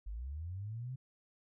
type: linear sweep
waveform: sine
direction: up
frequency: 46.62 to 132.8 Hz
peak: -39 dBFS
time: 0.06-0.96 s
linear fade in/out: 10 ms
effects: none